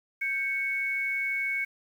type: tone pair together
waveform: sine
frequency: 1576.3 / 2217 Hz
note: G6 / C#7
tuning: +9 / 0 cents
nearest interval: tritone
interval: 591 cents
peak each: -36 / -27 dBFS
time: 0.21-1.65 s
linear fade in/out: 10 ms
effects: 9-bit